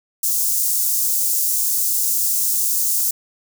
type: high-pass noise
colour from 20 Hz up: white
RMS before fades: -19 dBFS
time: 0.23-3.11 s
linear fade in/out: 5 ms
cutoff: 6100 Hz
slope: 24 dB/octave
effects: none